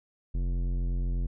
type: tone with tanh clipping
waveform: sine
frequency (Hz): 44.13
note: F1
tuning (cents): +19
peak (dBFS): -28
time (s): 0.34-1.27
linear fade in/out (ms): 10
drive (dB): 14
effects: none